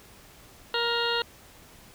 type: harmonic tone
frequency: 469.8 Hz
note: A#4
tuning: 13 cents sharp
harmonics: 1 / 2 / 3 / 4 / 6 / 7 / 8 / 9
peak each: -30 / -32 / -31 / -36 / -32 / -37 / -34 / -34 dBFS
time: 0.74-1.22 s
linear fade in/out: 2 ms
effects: pink hiss -52 dBFS RMS until 1.94 s